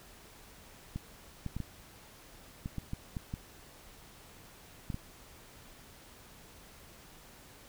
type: clicks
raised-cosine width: 5 ms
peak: -24 dBFS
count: 11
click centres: 0.96 / 1.463 / 1.566 / 1.603 / 2.659 / 2.783 / 2.934 / 3.168 / 3.339 / 4.902 / 4.944 s
effects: pink hiss -55 dBFS RMS until 7.68 s